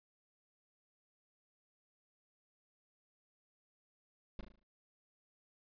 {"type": "noise with echo", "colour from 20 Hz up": "brown", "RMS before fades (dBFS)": -41, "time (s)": [4.39, 4.41], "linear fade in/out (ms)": 2, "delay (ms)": 37, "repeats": 6, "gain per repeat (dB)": -6, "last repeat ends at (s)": 4.632, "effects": ["resampled to 11025 Hz"]}